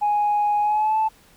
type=tone with pitch glide; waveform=sine; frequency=830.6 to 874.9 Hz; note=G#5 to A5; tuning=0 to -10 cents; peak=-16 dBFS; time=0.01-1.09 s; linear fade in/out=20 ms; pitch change=+90 cents; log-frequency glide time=0.61-0.98 s; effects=tanh soft clip ceiling -14 dBFS + pink hiss -54 dBFS RMS until 1.36 s